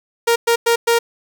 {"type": "tone bursts at uneven times", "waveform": "sawtooth", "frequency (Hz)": 466.9, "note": "A#4", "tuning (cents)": 3, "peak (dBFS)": -8, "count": 4, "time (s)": [[0.27, 0.36], [0.47, 0.56], [0.66, 0.76], [0.87, 0.99]], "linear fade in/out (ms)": 10, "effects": []}